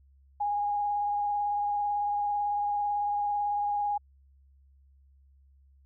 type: tone with vibrato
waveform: sine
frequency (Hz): 822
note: G#5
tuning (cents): -18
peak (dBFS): -26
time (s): 0.4-3.98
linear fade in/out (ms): 10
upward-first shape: sine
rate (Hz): 18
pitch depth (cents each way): 15
effects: added 68 Hz sine -57 dBFS peak until 5.85 s